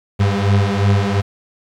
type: beating tone pair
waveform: 35% pulse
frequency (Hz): 98.5 / 101.3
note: G2 / G#2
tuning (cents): +9 / -43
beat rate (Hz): 2.8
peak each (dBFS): -14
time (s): 0.19-1.22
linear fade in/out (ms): 20
effects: low-pass 5000 Hz 12 dB/octave + 8-bit